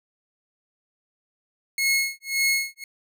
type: tone with tremolo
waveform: sawtooth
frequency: 2173 Hz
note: C#7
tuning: 35 cents flat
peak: -15 dBFS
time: 1.78-2.84 s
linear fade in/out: 2 ms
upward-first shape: sine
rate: 1.8 Hz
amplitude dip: 100%
effects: none